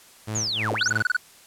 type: tone with tremolo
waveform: sawtooth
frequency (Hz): 108.4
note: A2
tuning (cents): -25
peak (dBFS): -23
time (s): 0.27-1.03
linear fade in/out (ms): 10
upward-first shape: sine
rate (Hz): 3.1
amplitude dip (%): 85
type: linear two-way sweep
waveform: sine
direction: down then up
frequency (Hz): 7040 to 254.9 to 7040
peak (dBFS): -24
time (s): 0.35-0.9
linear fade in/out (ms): 5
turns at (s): 0.73
type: tone bursts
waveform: triangle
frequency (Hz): 1477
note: F#6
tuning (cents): -3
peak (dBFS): -16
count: 8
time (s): 0.81-1.166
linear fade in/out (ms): 2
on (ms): 20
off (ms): 28
effects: white hiss -51 dBFS RMS until 1.46 s + low-pass 12000 Hz 12 dB/octave